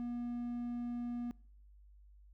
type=tone with hard clipping; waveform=triangle; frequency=240.4 Hz; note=B3; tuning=46 cents flat; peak=-38 dBFS; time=0-1.31 s; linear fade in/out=0 ms; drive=6 dB; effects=noise-tail reverb RT60 0.6 s tail -24 dB re dry + added 50 Hz sine -57 dBFS peak until 2.33 s